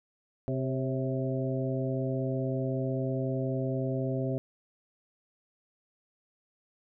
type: harmonic tone with a mistuned harmonic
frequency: 130.81 Hz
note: C3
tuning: in tune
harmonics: 1 / 2 / 3 / 4 / 5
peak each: -31 / -34 / -36 / -37 / -38 dBFS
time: 0.48-4.38 s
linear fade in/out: 0 ms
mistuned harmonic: 4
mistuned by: +48 cents
effects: none